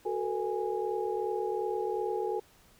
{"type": "tone cluster", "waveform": "sine", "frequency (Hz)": [370.7, 439.4, 482.1, 826], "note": ["F#4", "A4", "B4", "G#5"], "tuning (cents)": [3, -2, -42, -10], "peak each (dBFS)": [-34, -33, -38, -36], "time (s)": [0.05, 2.4], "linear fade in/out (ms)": 10, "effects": ["pink hiss -61 dBFS RMS until 2.79 s"]}